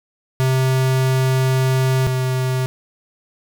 square tone pair in turn, 130.81 / 129.38 Hz, C3 / C3, 0 / -19 cents, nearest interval unison, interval 19 cents, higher first, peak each -15 / -18 dBFS, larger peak first, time 0.4-2.07 / 2.07-2.66 s, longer first, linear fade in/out 0 ms, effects none

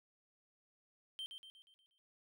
triangle tone with echo, 3132 Hz, G7, 2 cents flat, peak -40 dBFS, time 1.19-1.26 s, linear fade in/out 0 ms, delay 120 ms, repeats 6, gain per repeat -6 dB, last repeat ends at 1.98 s, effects none

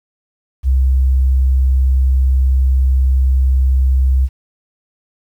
sine tone, 65.41 Hz, C2, in tune, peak -9 dBFS, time 0.63-4.29 s, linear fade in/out 50 ms, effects 8-bit

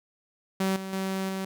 sawtooth tone with level steps, 191.2 Hz, G3, 43 cents flat, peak -20 / -30 / -24 / -26 dBFS, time 0.6-1.45 s, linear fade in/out 5 ms, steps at 0.76 / 0.93 / 1.29 s, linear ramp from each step 2 ms, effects none

